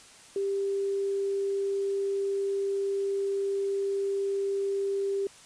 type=tone; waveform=sine; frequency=395.1 Hz; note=G4; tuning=14 cents sharp; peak=-26 dBFS; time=0.36-5.27 s; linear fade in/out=2 ms; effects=white hiss -52 dBFS RMS until 5.45 s + resampled to 22050 Hz